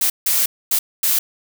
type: noise bursts at uneven times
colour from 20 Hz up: blue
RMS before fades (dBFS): -17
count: 4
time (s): 0.01-0.1 / 0.26-0.46 / 0.71-0.79 / 1.03-1.19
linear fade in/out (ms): 5
effects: none